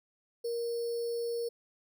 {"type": "tone with sample-and-hold", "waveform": "sine", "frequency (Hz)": 470, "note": "A#4", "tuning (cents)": 14, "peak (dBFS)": -31, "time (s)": [0.44, 1.49], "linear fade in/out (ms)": 10, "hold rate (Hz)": 4900, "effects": []}